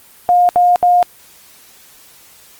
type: tone bursts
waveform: sine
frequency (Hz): 711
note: F5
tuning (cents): +31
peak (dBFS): -7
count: 3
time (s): 0.29-1.028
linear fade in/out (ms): 0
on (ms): 200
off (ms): 69
effects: white hiss -44 dBFS RMS until 2.59 s + Opus 24 kbps